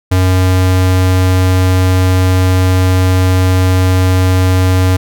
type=tone; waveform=square; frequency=92.5 Hz; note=F#2; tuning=in tune; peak=-8 dBFS; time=0.11-4.97 s; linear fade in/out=10 ms; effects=none